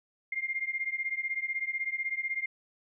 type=beating tone pair; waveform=sine; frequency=2108 / 2124 Hz; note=C7 / C7; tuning=+12 / +25 cents; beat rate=16 Hz; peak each=-33 / -34 dBFS; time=0.32-2.46 s; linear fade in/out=5 ms; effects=none